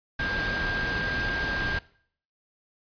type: tone in noise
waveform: sine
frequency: 1600 Hz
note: G6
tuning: 35 cents sharp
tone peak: -28 dBFS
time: 0.19-1.79 s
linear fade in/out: 5 ms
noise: pink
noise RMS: -31 dBFS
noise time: 0.19-1.79 s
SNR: 0 dB
effects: noise-tail reverb RT60 0.6 s tail -21 dB re dry + resampled to 11025 Hz